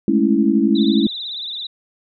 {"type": "chord", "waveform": "sine", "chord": "A major seventh", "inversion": "third", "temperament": "equal", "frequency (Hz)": [207.7, 220, 277.2, 329.6], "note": ["G#3", "A3", "C#4", "E4"], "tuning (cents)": [0, 0, 0, 0], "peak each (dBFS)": -18, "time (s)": [0.08, 1.07], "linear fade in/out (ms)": 2}
{"type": "tone with vibrato", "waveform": "sine", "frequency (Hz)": 3740, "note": "A#7", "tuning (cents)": 5, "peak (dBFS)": -25, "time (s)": [0.75, 1.67], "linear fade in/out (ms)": 5, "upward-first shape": "triangle", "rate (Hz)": 18, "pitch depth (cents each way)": 140}
{"effects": []}